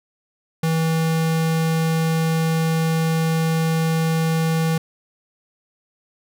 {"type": "tone", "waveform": "square", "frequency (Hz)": 162, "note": "E3", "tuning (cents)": -30, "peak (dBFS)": -18, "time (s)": [0.63, 4.78], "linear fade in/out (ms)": 5, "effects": []}